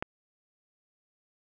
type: click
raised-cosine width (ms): 0.5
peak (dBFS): -16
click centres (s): 0.025
effects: none